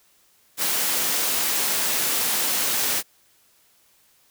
white high-pass noise, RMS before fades -23 dBFS, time 0.57-3.03 s, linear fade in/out 50 ms, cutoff 180 Hz, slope 12 dB/octave, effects white hiss -60 dBFS RMS until 4.3 s

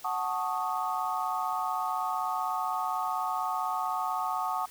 sine chord, D# half-diminished seventh, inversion first, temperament equal, 740 / 880 / 1108.7 / 1244.5 Hz, F#5 / A5 / C#6 / D#6, 0 / 0 / 0 / 0 cents, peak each -33 / -34 / -34 / -34 dBFS, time 0.04-4.66 s, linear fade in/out 10 ms, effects white hiss -51 dBFS RMS until 4.7 s

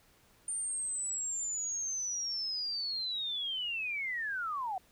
sine linear sweep, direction down, 9020 to 721 Hz, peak -33 dBFS, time 0.48-4.78 s, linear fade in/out 2 ms, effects pink hiss -65 dBFS RMS until 4.91 s

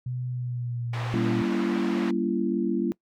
sine tone with pitch glide, 125.1 to 118.69 Hz, B2 to A#2, +23 to +32 cents, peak -28 dBFS, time 0.06-1.42 s, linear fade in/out 5 ms, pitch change -91 cents, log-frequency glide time 0.28-0.89 s
pink band-pass noise, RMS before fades -37 dBFS, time 0.93-2.11 s, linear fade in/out 5 ms, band 530 to 2600 Hz, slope 12 dB/octave
sine chord, G diminished seventh, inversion none, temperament just, 196 / 235.2 / 282.2 / 338.7 Hz, G3 / Bb3 / Db4 / Fb4, 0 / +16 / +31 / +47 cents, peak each -29 / -28 / -31 / -27 dBFS, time 1.14-2.92 s, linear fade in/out 0 ms
effects noise-tail reverb RT60 0.1 s tail -22 dB re dry

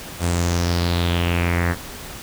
sawtooth tone with low-pass filter sweep, 86.5 Hz, F2, 16 cents flat, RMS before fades -20 dBFS, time 0.19-1.76 s, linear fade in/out 50 ms, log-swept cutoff 9100 to 1700 Hz, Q 4.1, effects pink hiss -35 dBFS RMS until 2.22 s

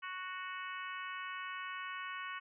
harmonic tone, 370 Hz, F#4, in tune, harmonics 3 / 4 / 5 / 6 / 7 / 8, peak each -44 / -46 / -48 / -50 / -51 / -52 dBFS, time 0.02-2.4 s, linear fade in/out 20 ms, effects none

